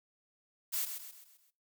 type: noise with echo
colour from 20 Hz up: blue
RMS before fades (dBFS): -34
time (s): 0.72-0.86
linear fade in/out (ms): 20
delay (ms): 130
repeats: 5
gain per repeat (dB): -7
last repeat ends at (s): 1.51
effects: noise-tail reverb RT60 0.3 s tail -20 dB re dry